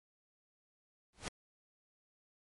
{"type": "noise with exponential growth", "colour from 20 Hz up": "pink", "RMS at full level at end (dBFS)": -36, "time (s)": [1.13, 1.28], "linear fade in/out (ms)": 0, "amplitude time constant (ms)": 31, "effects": ["low-pass 11000 Hz 12 dB/octave", "MP3 48 kbps"]}